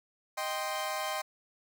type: chord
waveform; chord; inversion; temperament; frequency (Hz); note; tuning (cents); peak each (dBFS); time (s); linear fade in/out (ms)
sawtooth; C minor; first; equal; 622.3 / 784 / 1046.5; Eb5 / G5 / C6; 0 / 0 / 0; -33; 0.37-1.22; 10
effects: none